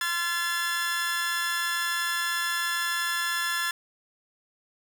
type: tone cluster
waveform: sawtooth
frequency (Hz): 1036 / 1368 / 1723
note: C6 / F6 / A6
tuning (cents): -17 / -36 / -37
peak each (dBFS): -31 / -29 / -24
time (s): 0.01-3.71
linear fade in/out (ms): 2
effects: 9-bit